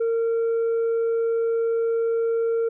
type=tone; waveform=sine; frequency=458.6 Hz; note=A#4; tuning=28 cents flat; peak=-17 dBFS; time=0-2.69 s; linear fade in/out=10 ms; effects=tanh soft clip ceiling -19 dBFS